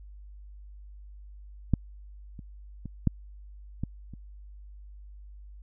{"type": "clicks", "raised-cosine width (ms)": 5, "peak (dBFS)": [-9, -29, -24, -10, -17, -29], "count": 6, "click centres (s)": [1.737, 2.392, 2.857, 3.073, 3.836, 4.137], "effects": ["added 50 Hz sine -44 dBFS peak until 5.62 s"]}